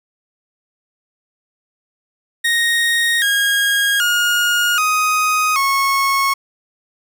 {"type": "tone with pitch steps", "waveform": "30% pulse", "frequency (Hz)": [1864.7, 1632.7, 1429.6, 1251.7, 1096], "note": ["A#6", "G#6", "F6", "D#6", "C#6"], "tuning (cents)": [0, -30, 40, 10, -20], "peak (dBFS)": -11, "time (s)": [2.44, 6.34], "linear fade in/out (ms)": 10, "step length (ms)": 780, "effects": []}